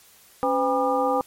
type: tone cluster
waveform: sine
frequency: 276.4 / 507 / 803 / 970 / 1205 Hz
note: C#4 / B4 / G5 / B5 / D6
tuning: -5 / +45 / +41 / -31 / +44 cents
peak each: -28 / -23 / -24 / -31 / -27 dBFS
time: 0.43-1.21 s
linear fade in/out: 0 ms
effects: white hiss -53 dBFS RMS until 1.26 s + MP3 64 kbps